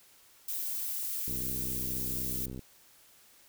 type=noise; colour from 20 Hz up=violet; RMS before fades=-35 dBFS; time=0.48-2.46 s; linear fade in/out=5 ms
type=click train; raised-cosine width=3 ms; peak=-29 dBFS; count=85; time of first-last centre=1.28-2.593 s; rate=64 Hz
effects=white hiss -60 dBFS RMS until 3.48 s